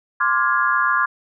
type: chord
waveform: sine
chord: D half-diminished seventh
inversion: third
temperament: equal with one note detuned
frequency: 1046.5 / 1174.7 / 1408.3 / 1661.2 Hz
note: C6 / D6 / F6 / Ab6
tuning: 0 / 0 / +14 / 0 cents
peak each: -21 dBFS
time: 0.2-1.06 s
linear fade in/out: 10 ms
effects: none